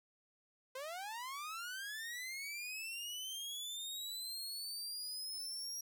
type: linear sweep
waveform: sawtooth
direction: up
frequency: 504 to 5680 Hz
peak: -39 dBFS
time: 0.75-5.81 s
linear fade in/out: 5 ms
effects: none